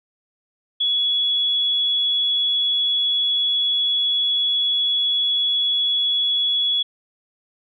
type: tone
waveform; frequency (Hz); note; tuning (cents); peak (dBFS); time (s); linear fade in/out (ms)
sine; 3377; G#7; +28; -17; 0.8-6.83; 10
effects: none